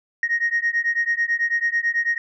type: beating tone pair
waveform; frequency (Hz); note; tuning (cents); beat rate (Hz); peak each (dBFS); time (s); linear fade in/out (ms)
sine; 1864.7 / 1873.8; A#6 / A#6; 0 / +8; 9.1; -21; 0.23-2.18; 2
effects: tanh soft clip ceiling -13 dBFS